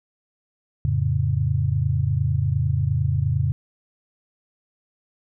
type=chord; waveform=sine; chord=F augmented; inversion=none; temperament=equal; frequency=87.31 / 110 / 138.59 Hz; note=F2 / A2 / C#3; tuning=0 / 0 / 0 cents; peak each=-24 / -23 / -22 dBFS; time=0.85-3.52 s; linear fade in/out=0 ms; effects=none